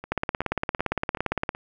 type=two click trains; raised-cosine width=0.5 ms; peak=-21 / -9 dBFS; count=5 / 25; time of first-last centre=0.04-1.549 / 0.12-1.491 s; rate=2.65 / 17.5 Hz; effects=none